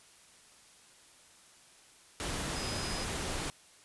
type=tone in noise; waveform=sine; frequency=5020 Hz; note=D#8; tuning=15 cents sharp; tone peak=-42 dBFS; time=2.56-3.04 s; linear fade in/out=0 ms; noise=pink; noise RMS=-36 dBFS; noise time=2.2-3.5 s; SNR=-9 dB; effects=white hiss -59 dBFS RMS until 3.84 s + resampled to 24000 Hz